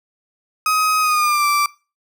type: tone with pitch glide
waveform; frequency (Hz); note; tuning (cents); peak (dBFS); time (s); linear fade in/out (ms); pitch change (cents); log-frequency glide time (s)
35% pulse; 1261 to 1169.8; D#6 to D6; +23 to -7; -13; 0.66-1.66; 2; -130; 1-1.46
effects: noise-tail reverb RT60 0.3 s tail -20 dB re dry